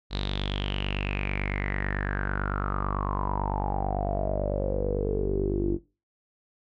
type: tone with low-pass filter sweep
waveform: sawtooth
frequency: 49 Hz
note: G1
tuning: in tune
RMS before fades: -28 dBFS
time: 0.1-5.79 s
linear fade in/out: 50 ms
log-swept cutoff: 4000 to 330 Hz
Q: 9.7
effects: noise-tail reverb RT60 0.3 s tail -20 dB re dry